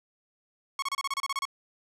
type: tone bursts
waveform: sawtooth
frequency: 1100 Hz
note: C#6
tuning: 14 cents flat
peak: -24 dBFS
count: 11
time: 0.79-1.453 s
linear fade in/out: 2 ms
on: 33 ms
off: 30 ms
effects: low-pass 10000 Hz 12 dB/octave